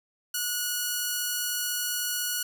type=tone; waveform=5% pulse; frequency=1458 Hz; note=F#6; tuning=26 cents flat; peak=-16 dBFS; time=0.34-2.43 s; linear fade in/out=5 ms; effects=none